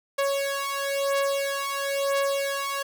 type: beating tone pair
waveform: sawtooth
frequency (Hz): 554.4 / 555.4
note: C#5 / C#5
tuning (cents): 0 / +3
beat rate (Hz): 1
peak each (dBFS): -24 / -23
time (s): 0.18-2.83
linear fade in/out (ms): 10
effects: none